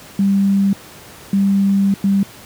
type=tone bursts at uneven times; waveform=sine; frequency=197.2 Hz; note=G3; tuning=11 cents sharp; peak=-11 dBFS; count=3; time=0.19-0.73 / 1.33-1.94 / 2.04-2.23 s; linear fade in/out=2 ms; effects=pink hiss -39 dBFS RMS until 2.45 s + high-pass 80 Hz 12 dB/octave